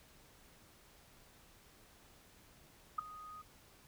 sine tone with ADSR envelope, 1244.5 Hz, D#6, in tune, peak -29 dBFS, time 2.98-3.42 s, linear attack 9 ms, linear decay 8 ms, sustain -19 dB, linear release 9 ms, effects pink hiss -63 dBFS RMS until 3.87 s

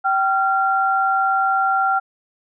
sine tone pair together, 774 / 1379.1 Hz, G5 / F6, -22 / -22 cents, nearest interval minor seventh, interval 1000 cents, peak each -18 dBFS, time 0.04-2 s, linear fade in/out 20 ms, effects none

